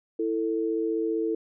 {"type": "tone pair together", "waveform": "sine", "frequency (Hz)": [329.6, 444.8], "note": ["E4", "A4"], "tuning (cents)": [0, 19], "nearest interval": "perfect fourth", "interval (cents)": 519, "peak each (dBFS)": -27, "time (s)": [0.19, 1.35], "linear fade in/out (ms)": 5, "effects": []}